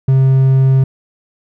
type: tone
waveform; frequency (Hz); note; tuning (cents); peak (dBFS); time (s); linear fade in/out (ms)
triangle; 133.1; C3; +30; -5; 0.08-0.84; 5
effects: none